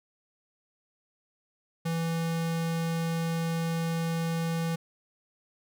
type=tone; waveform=square; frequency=165.4 Hz; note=E3; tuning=6 cents sharp; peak=-28 dBFS; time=1.85-4.76 s; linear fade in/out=10 ms; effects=none